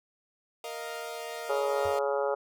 sawtooth chord, Bb suspended fourth, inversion none, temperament equal, 466.2 / 622.3 / 698.5 Hz, Bb4 / Eb5 / F5, 0 / 0 / 0 cents, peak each -36 / -37 / -37 dBFS, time 0.64-1.99 s, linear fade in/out 2 ms
harmonic tone, 140 Hz, C#3, 18 cents sharp, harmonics 3 / 4 / 5 / 6 / 7 / 8 / 9 / 10, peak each -31 / -29 / -39 / -35 / -40 / -45 / -38 / -42 dBFS, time 1.49-2.35 s, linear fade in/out 10 ms
triangle tone with exponential decay, 90.1 Hz, F#2, 45 cents flat, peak -35 dBFS, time 1.85-2 s, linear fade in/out 5 ms, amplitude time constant 31 ms
effects none

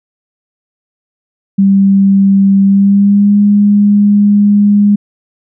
sine tone with pitch glide, 196 to 204.8 Hz, G3 to G#3, 0 to -24 cents, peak -4 dBFS, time 1.58-4.96 s, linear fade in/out 10 ms, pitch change +76 cents, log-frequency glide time 2.64-3.38 s, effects none

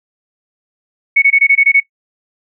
sine tone bursts, 2217 Hz, C#7, in tune, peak -5 dBFS, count 8, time 1.16-1.803 s, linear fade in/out 10 ms, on 62 ms, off 21 ms, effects noise-tail reverb RT60 0.1 s tail -20 dB re dry

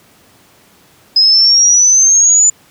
sine exponential sweep, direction up, 5050 to 7050 Hz, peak -5 dBFS, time 1.16-2.5 s, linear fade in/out 5 ms, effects pink hiss -47 dBFS RMS until 2.7 s + high-pass 100 Hz 12 dB/octave

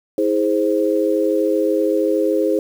sine chord, E augmented, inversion none, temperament equal with one note detuned, 322.3 / 415.3 / 523.3 Hz, E4 / G#4 / B#4, -39 / 0 / 0 cents, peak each -19 dBFS, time 0.18-2.59 s, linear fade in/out 2 ms, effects 7-bit

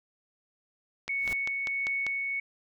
click train, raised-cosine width 0.2 ms, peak -18 dBFS, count 6, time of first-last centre 1.08-2.066 s, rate 5.07 Hz
sine tone with tremolo, 2217 Hz, C#7, in tune, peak -27 dBFS, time 1.09-2.4 s, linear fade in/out 5 ms, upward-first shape triangle, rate 1.5 Hz, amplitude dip 25%
pink noise with exponential growth, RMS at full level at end -37 dBFS, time 1.15-1.33 s, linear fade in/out 1 ms, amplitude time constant 39 ms
effects none

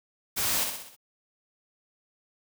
white noise with echo, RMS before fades -28 dBFS, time 0.36-0.65 s, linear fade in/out 20 ms, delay 63 ms, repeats 5, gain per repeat -5 dB, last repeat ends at 0.965 s, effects none

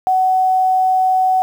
sine tone, 749 Hz, F#5, 21 cents sharp, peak -11 dBFS, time 0.07-1.42 s, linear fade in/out 0 ms, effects 7-bit

